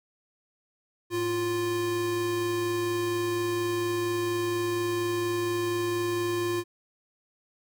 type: tone pair together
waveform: square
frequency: 108.32 / 349.2 Hz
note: A2 / F4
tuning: -27 / 0 cents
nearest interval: octave + minor sixth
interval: 2027 cents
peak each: -38 / -27 dBFS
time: 1.1-6.64 s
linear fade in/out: 50 ms
effects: none